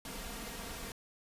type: noise with comb filter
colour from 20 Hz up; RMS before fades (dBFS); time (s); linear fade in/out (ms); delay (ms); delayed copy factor
pink; -43; 0.05-0.92; 2; 4.3; +0.55
effects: resampled to 32000 Hz